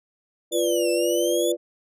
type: chord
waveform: sine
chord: B diminished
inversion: second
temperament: equal with one note detuned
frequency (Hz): 346.8 / 493.9 / 587.3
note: F4 / B4 / D5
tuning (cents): -12 / 0 / 0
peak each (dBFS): -23 / -24 / -25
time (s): 0.51-1.57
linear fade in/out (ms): 50
type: linear two-way sweep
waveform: 15% pulse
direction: down then up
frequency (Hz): 3520 to 2637 to 3495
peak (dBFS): -22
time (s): 0.52-1.52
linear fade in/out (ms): 5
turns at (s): 0.9
effects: resampled to 32000 Hz